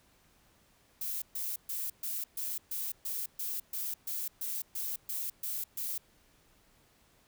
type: noise bursts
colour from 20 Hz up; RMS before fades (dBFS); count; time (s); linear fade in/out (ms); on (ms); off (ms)
violet; -36; 15; 1.01-5.98; 5; 210; 130
effects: pink hiss -66 dBFS RMS until 7.27 s

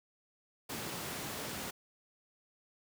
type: high-pass noise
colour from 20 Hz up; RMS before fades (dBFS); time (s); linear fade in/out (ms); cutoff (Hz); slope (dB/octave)
pink; -41; 0.69-1.71; 10; 120; 12
effects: none

